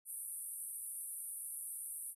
white band-pass noise, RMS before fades -45 dBFS, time 0.05-2.15 s, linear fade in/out 50 ms, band 8900 to 12000 Hz, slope 96 dB/octave, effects none

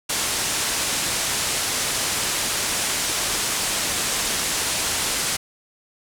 white low-pass noise, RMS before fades -24 dBFS, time 0.09-5.37 s, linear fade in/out 10 ms, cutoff 10000 Hz, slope 24 dB/octave, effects none

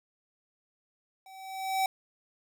square tone with level ramp, 766 Hz, G5, 40 cents flat, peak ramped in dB -50 to -24 dBFS, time 1.26-1.86 s, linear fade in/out 2 ms, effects none

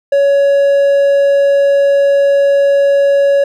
triangle tone, 560 Hz, C#5, 18 cents sharp, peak -5 dBFS, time 0.12-3.44 s, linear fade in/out 5 ms, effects none

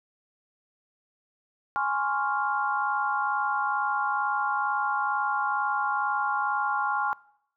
sine chord, Db major seventh, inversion second, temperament equal, 830.6 / 1046.5 / 1108.7 / 1396.9 Hz, Ab5 / C6 / Db6 / F6, 0 / 0 / 0 / 0 cents, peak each -28 / -32 / -31 / -29 dBFS, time 1.76-7.13 s, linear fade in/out 0 ms, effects noise-tail reverb RT60 0.7 s tail -22 dB re dry

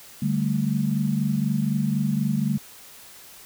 sine chord, D suspended fourth, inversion none, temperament equal, 146.83 / 196 / 220 Hz, D3 / G3 / A3, 0 / 0 / 0 cents, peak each -25 dBFS, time 0.22-2.58 s, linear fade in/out 5 ms, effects white hiss -46 dBFS RMS until 3.45 s

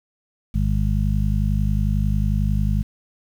harmonic tone, 51.1 Hz, G#1, 27 cents flat, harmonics 1 / 2 / 3 / 4, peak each -20 / -23 / -25 / -26 dBFS, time 0.54-2.83 s, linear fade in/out 10 ms, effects 8-bit

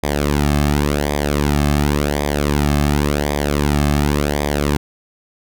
sawtooth tone with flanger, 72.8 Hz, D2, 15 cents flat, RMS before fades -17 dBFS, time 0.03-4.77 s, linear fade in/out 5 ms, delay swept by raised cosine 0.71 to 2.11 ms, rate 0.91 Hz, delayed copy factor -0.75, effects none

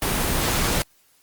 pink noise, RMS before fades -22 dBFS, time 0.02-0.82 s, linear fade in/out 0 ms, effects white hiss -60 dBFS RMS until 1.22 s + Opus 24 kbps

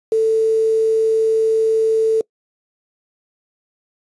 sine tone with quantisation, 443.6 Hz, A4, 14 cents sharp, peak -12 dBFS, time 0.12-2.21 s, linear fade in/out 2 ms, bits 6, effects noise-tail reverb RT60 0.1 s tail -24 dB re dry + resampled to 22050 Hz

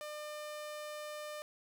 sawtooth tone, 600 Hz, D5, 37 cents sharp, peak -38 dBFS, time 0.01-1.42 s, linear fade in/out 0 ms, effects none

